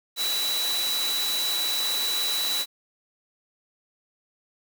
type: tone in noise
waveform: sine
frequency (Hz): 3940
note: B7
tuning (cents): -5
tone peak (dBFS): -25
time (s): 0.16-2.66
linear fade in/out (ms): 50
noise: white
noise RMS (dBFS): -30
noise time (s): 0.16-2.66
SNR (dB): +2
effects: high-pass 300 Hz 12 dB/octave